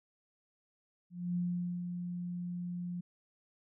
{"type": "tone with ADSR envelope", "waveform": "sine", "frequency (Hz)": 176.4, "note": "F3", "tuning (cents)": 18, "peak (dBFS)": -30, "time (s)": [1.1, 3.01], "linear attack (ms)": 260, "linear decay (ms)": 460, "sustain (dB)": -6, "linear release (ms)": 9, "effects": []}